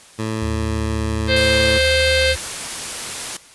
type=tone with pitch glide; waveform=15% pulse; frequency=110 to 109.3 Hz; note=A2 to A2; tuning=0 to -11 cents; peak=-15 dBFS; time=0.18-1.79 s; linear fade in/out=20 ms; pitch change=-11 cents; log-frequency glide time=0.58-1.34 s
type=tone with vibrato; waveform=sine; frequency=76.2 Hz; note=D#2; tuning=36 cents flat; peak=-22 dBFS; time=0.41-2.37 s; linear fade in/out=20 ms; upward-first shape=square; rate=1.4 Hz; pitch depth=25 cents each way
type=harmonic tone; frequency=523.3 Hz; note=C5; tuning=in tune; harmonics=1 / 3 / 4 / 5 / 6 / 7 / 8 / 9; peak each=-17 / -22 / -23 / -24 / -25 / -25 / -26 / -27 dBFS; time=1.27-2.36 s; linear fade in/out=50 ms
type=noise; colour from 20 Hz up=white; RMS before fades=-27 dBFS; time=1.36-3.37 s; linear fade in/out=5 ms
effects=white hiss -45 dBFS RMS until 3.54 s + resampled to 24000 Hz

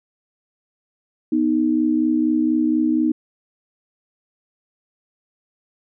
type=tone pair together; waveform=sine; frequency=246.9 / 311.1 Hz; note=B3 / D#4; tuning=0 / 0 cents; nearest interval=major third; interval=400 cents; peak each=-20 / -17 dBFS; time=1.32-3.12 s; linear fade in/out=5 ms; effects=none

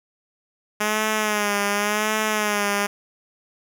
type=tone with vibrato; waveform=5% pulse; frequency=209.5 Hz; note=G#3; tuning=15 cents sharp; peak=-9 dBFS; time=0.8-2.87 s; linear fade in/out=10 ms; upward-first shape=sine; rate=0.9 Hz; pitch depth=59 cents each way; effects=none

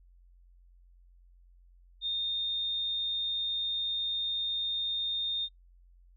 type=tone; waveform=sine; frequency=3654 Hz; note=A#7; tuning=35 cents flat; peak=-29 dBFS; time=2.01-5.49 s; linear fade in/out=50 ms; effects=noise-tail reverb RT60 0.1 s tail -18 dB re dry + added 44 Hz sine -56 dBFS peak until 6.16 s

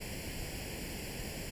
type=noise with comb filter; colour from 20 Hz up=pink; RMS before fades=-41 dBFS; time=0-1.51 s; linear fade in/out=20 ms; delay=0.4 ms; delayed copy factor=+0.8; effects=resampled to 32000 Hz

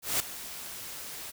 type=noise with ADSR envelope; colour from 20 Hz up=white; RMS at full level=-26 dBFS; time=0.02-1.32 s; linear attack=180 ms; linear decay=3 ms; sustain=-15 dB; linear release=25 ms; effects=none

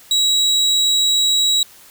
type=tone; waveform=35% pulse; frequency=3871 Hz; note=B7; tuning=35 cents flat; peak=-11 dBFS; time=0.11-1.63 s; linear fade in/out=2 ms; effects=white hiss -45 dBFS RMS until 1.9 s

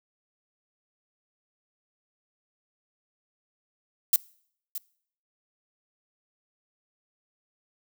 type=noise with echo; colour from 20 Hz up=violet; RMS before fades=-19 dBFS; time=4.13-4.16 s; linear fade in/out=2 ms; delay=620 ms; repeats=1; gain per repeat=-14 dB; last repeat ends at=4.78 s; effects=noise-tail reverb RT60 0.6 s tail -24 dB re dry

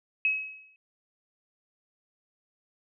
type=tone with exponential decay; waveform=sine; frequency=2561 Hz; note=D#7; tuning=49 cents sharp; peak=-20 dBFS; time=0.25-0.76 s; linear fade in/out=1 ms; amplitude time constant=110 ms; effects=none

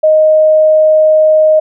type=tone; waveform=sine; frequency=622.3 Hz; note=D#5; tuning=in tune; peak=-4 dBFS; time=0.03-1.6 s; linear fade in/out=10 ms; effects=none

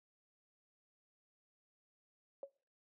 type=tone with exponential decay; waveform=sine; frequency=554.4 Hz; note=C#5; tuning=in tune; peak=-38 dBFS; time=2.43-2.5 s; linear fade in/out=1 ms; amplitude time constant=15 ms; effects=noise-tail reverb RT60 0.5 s tail -25 dB re dry + high-pass 300 Hz 12 dB/octave

